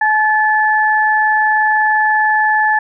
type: tone pair together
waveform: sine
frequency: 857.5 / 1737 Hz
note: A5 / A6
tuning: -45 / -23 cents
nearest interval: octave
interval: 1222 cents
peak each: -13 dBFS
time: 0.01-2.79 s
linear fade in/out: 5 ms
effects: none